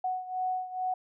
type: beating tone pair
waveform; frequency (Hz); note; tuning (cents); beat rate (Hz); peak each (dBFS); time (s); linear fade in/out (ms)
sine; 740 / 742.3; F#5 / F#5; 0 / +5; 2.3; -31 / -35; 0.04-0.94; 5
effects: none